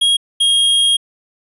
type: tone pair in turn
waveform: square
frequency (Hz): 3282 / 3257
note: G#7 / G#7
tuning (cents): -21 / -34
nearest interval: unison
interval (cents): 13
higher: first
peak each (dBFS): -11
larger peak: neither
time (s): 0.01-0.17 / 0.4-0.97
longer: second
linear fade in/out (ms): 10
effects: resampled to 24000 Hz